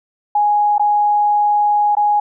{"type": "tone with dropouts", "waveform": "sine", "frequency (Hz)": 830.6, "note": "G#5", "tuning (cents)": 0, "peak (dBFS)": -11, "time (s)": [0.35, 2.2], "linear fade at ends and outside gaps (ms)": 5, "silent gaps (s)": [[0.782, 0.795], [1.952, 1.968]], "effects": []}